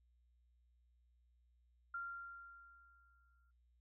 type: tone with exponential decay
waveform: sine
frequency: 1386 Hz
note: F6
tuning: 14 cents flat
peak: -40 dBFS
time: 1.94-3.51 s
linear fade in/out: 5 ms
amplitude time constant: 340 ms
effects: noise-tail reverb RT60 0.3 s tail -23 dB re dry + added 60 Hz sine -70 dBFS peak until 3.8 s